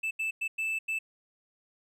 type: tone bursts at uneven times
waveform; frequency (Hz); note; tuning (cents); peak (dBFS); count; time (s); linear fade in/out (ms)
triangle; 2637; E7; 0; -27; 5; 0.03-0.11 / 0.19-0.31 / 0.41-0.48 / 0.58-0.79 / 0.88-0.99; 10
effects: none